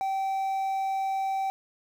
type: tone with quantisation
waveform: triangle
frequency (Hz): 774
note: G5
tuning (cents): -22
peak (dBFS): -24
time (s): 0.01-1.5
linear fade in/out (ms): 0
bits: 9
effects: none